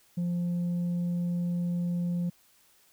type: tone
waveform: sine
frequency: 174.61 Hz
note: F3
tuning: in tune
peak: -24 dBFS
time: 0.17-2.3 s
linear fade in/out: 10 ms
effects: tanh soft clip ceiling -26 dBFS + white hiss -63 dBFS RMS until 2.92 s